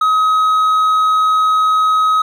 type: tone with hard clipping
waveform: sine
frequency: 1269 Hz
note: D#6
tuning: 34 cents sharp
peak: -11 dBFS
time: 0.01-2.22 s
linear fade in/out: 5 ms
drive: 3 dB
effects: none